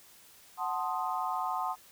sine chord, F# diminished seventh, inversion none, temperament equal, 740 / 880 / 1046.5 / 1244.5 Hz, F#5 / A5 / C6 / Eb6, 0 / 0 / 0 / 0 cents, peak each -35 / -36 / -35 / -37 dBFS, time 0.57-1.76 s, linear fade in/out 50 ms, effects white hiss -57 dBFS RMS until 1.91 s

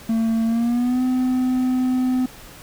triangle tone with pitch glide, 225.6 to 254.7 Hz, A3 to C4, +44 to -46 cents, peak -15 dBFS, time 0.09-2.26 s, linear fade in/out 5 ms, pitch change +210 cents, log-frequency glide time 0.45-1.02 s, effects pink hiss -42 dBFS RMS until 2.62 s

